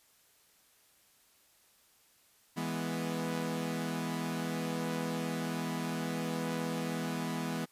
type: chord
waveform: sawtooth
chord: E major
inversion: none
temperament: equal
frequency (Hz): 164.81 / 207.7 / 246.9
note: E3 / G#3 / B3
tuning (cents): 0 / 0 / 0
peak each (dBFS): -33 / -36 / -33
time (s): 2.56-7.66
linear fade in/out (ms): 20
effects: white hiss -66 dBFS RMS until 7.71 s + resampled to 32000 Hz